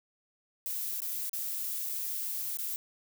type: noise with dropouts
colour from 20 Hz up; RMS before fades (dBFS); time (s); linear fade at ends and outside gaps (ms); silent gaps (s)
violet; -35; 0.66-2.76; 0; 1.004-1.019 / 1.295-1.332 / 1.89-1.894 / 2.571-2.588
effects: none